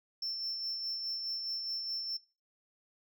sine tone with tremolo, 5370 Hz, E8, 31 cents sharp, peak -30 dBFS, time 0.22-2.17 s, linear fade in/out 5 ms, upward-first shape sine, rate 4.8 Hz, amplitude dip 45%, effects noise-tail reverb RT60 0.3 s tail -21 dB re dry + tanh soft clip ceiling -32 dBFS

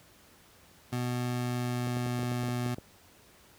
25% pulse tone with pitch glide, 123.4 to 122.48 Hz, B2 to B2, -1 to -14 cents, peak -26 dBFS, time 0.92-2.75 s, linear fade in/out 10 ms, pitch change -13 cents, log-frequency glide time 1.13-2.43 s
clicks, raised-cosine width 2 ms, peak -26 dBFS, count 10, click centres 1.872 / 1.969 / 2.064 / 2.192 / 2.232 / 2.318 / 2.435 / 2.486 / 2.662 / 2.784 s
effects pink hiss -58 dBFS RMS until 3.58 s + high-pass 60 Hz 12 dB/octave

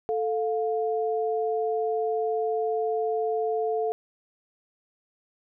sine tone pair together, 440 / 705.6 Hz, A4 / F5, 0 / +18 cents, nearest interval minor sixth, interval 818 cents, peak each -25 / -29 dBFS, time 0.09-3.92 s, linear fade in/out 0 ms, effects none

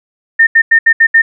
sine tone bursts at uneven times, 1817 Hz, A#6, 45 cents flat, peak -3 dBFS, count 6, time 0.39-0.47 / 0.55-0.62 / 0.71-0.79 / 0.86-0.93 / 1-1.07 / 1.14-1.22 s, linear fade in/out 10 ms, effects none

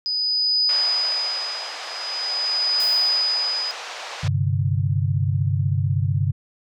sine tone with tremolo, 4978 Hz, D#8, in tune, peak -16 dBFS, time 0.06-3.71 s, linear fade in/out 0 ms, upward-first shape triangle, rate 0.43 Hz, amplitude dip 95%
pink band-pass noise, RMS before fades -34 dBFS, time 0.69-4.28 s, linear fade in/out 2 ms, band 610 to 6000 Hz, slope 24 dB/octave
white noise with exponential decay, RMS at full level -33 dBFS, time 2.8-3.36 s, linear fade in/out 1 ms, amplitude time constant 120 ms
sine chord, G suspended fourth, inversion none, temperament equal, 98 / 130.81 / 146.83 Hz, G2 / C3 / D3, 0 / 0 / 0 cents, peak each -21 / -23 / -24 dBFS, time 4.23-6.32 s, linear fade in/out 10 ms
effects none

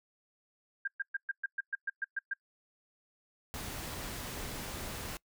sine tone bursts, 1600 Hz, G6, 35 cents sharp, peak -31 dBFS, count 11, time 0.85-2.336 s, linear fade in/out 5 ms, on 26 ms, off 120 ms
pink noise, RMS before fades -41 dBFS, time 3.54-5.17 s, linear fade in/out 0 ms
effects noise-tail reverb RT60 0.1 s tail -23 dB re dry

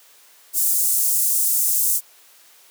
pink high-pass noise, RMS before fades -19 dBFS, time 0.53-2.01 s, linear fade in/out 50 ms, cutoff 7900 Hz, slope 24 dB/octave, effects white hiss -51 dBFS RMS until 2.7 s + high-pass 400 Hz 12 dB/octave

